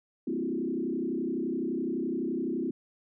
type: tone with frequency modulation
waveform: sine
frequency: 293.7 Hz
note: D4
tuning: in tune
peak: -28 dBFS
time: 0.27-2.71 s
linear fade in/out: 5 ms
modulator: 31.8 Hz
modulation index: 2.4
effects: none